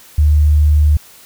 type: tone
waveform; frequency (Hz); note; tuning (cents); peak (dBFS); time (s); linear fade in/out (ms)
sine; 75; D2; +37; -7; 0.18-0.97; 5
effects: white hiss -42 dBFS RMS until 1.25 s